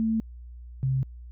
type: tone pair in turn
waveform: sine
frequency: 222.7 / 132.42 Hz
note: A3 / C3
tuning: +21 / +21 cents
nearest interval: major sixth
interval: 900 cents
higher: first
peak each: -22 dBFS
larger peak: neither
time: 0-0.2 / 0.83-1.03 s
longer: neither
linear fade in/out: 0 ms
effects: added 60 Hz sine -40 dBFS peak until 1.31 s